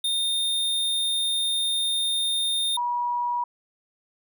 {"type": "tone pair in turn", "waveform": ["square", "sine"], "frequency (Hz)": [3645, 965.4], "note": ["A#7", "B5"], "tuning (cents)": [-40, -40], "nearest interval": "octave + major seventh", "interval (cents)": 2300, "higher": "first", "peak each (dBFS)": -23, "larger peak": "neither", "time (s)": [[0.04, 2.77], [2.77, 3.44]], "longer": "first", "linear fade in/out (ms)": 5, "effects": []}